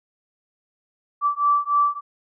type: beating tone pair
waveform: sine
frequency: 1160 / 1163.4 Hz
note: D6 / D6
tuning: -22 / -17 cents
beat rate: 3.4 Hz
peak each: -20 dBFS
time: 1.21-2.01 s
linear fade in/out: 50 ms
effects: none